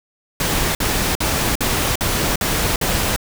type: noise bursts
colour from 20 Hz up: pink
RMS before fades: -19 dBFS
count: 7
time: 0.4-3.162 s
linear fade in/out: 2 ms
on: 350 ms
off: 52 ms
effects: none